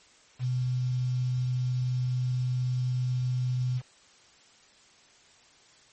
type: tone with quantisation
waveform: sine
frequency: 126 Hz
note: B2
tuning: 35 cents sharp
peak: -25 dBFS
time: 0.39-3.82 s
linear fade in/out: 50 ms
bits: 8
effects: white hiss -58 dBFS RMS until 5.92 s + MP3 32 kbps